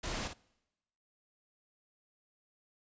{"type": "noise with echo", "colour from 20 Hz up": "pink", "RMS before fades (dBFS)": -38, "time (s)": [0.03, 0.28], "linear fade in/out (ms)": 10, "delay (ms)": 56, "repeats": 1, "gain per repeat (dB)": -7, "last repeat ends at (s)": 0.336, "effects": ["noise-tail reverb RT60 1.0 s tail -25 dB re dry", "resampled to 16000 Hz"]}